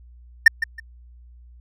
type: tone with echo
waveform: triangle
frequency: 1808 Hz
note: A6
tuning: 47 cents sharp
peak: -3 dBFS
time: 0.46-0.48 s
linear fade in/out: 5 ms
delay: 160 ms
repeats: 2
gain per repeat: -13 dB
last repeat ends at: 0.8 s
effects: added 60 Hz sine -44 dBFS peak until 1.6 s